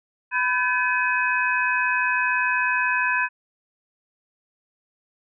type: tone cluster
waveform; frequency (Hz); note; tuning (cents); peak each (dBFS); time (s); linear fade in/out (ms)
sine; 996 / 1534 / 1714 / 2527; B5 / G6 / A6 / D#7; +14 / -38 / -46 / +26; -25; 0.31-3.29; 50
effects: none